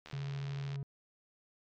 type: click train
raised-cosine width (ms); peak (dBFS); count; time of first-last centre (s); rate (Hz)
0.2; -30; 54; 0.06-0.757; 76
type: tone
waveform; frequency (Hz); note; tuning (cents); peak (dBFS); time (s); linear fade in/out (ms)
triangle; 138.59; C#3; 0; -34; 0.13-0.83; 2
effects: low-pass 5000 Hz 12 dB/octave + MP3 96 kbps